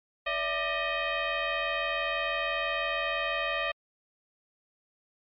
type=tone with frequency modulation; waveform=sine; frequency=661 Hz; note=E5; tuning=5 cents sharp; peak=-27 dBFS; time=0.26-3.72 s; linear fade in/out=10 ms; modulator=618 Hz; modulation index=4; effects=MP3 48 kbps